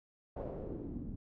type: noise with low-pass filter sweep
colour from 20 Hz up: pink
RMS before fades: -42 dBFS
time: 0.36-1.16 s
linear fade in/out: 10 ms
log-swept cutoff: 670 to 200 Hz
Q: 2.6
effects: none